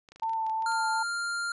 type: clicks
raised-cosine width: 0.2 ms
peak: -33 dBFS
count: 11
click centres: 0.088 / 0.12 / 0.16 / 0.198 / 0.233 / 0.295 / 0.334 / 0.466 / 0.497 / 0.623 / 0.72 s
type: tone with vibrato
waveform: sine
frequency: 890 Hz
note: A5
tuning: 20 cents sharp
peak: -27 dBFS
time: 0.22-1.03 s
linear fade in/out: 5 ms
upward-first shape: triangle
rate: 2.6 Hz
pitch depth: 21 cents each way
type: tone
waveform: square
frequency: 1396.9 Hz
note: F6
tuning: in tune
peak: -30 dBFS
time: 0.66-1.52 s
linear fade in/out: 2 ms
effects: resampled to 24000 Hz